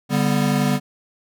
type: chord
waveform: square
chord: G major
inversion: second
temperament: equal with one note detuned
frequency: 144.73 / 196 / 246.9 Hz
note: D3 / G3 / B3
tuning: -25 / 0 / 0 cents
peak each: -22 dBFS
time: 0.09-0.8 s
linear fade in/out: 50 ms
effects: none